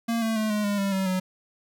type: tone with pitch steps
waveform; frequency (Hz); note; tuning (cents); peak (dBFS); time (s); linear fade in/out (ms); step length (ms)
square; 230.8 / 223.7 / 216.8 / 210.2 / 203.7 / 197.47 / 191.41 / 185.53; A#3 / A3 / A3 / G#3 / G#3 / G3 / G3 / F#3; -17 / +29 / -25 / +21 / -33 / +13 / -41 / +5; -24; 0.08-1.2; 10; 140
effects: none